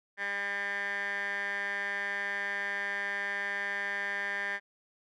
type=tone with band-pass filter; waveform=15% pulse; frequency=200.7 Hz; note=G3; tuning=41 cents sharp; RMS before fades=-34 dBFS; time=0.17-4.6 s; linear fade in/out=50 ms; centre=1700 Hz; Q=7.1; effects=none